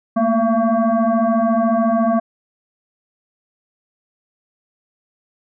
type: tone with frequency modulation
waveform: sine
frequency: 220 Hz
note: A3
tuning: in tune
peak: -13 dBFS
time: 0.16-2.2 s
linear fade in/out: 10 ms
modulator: 454 Hz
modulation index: 1.6
effects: none